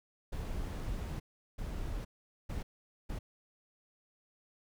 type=noise bursts at uneven times; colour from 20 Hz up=brown; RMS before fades=-38 dBFS; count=4; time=0.32-1.2 / 1.58-2.05 / 2.49-2.63 / 3.09-3.19 s; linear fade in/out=10 ms; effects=none